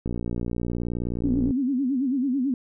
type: click train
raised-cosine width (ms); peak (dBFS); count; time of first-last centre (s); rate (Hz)
3; -16; 87; 0.06-1.508; 59.4
type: tone with vibrato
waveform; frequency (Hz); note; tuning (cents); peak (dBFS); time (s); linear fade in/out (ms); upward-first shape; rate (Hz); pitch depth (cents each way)
sine; 263.8; C4; +14; -21; 1.24-2.54; 2; sine; 9.1; 140
effects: none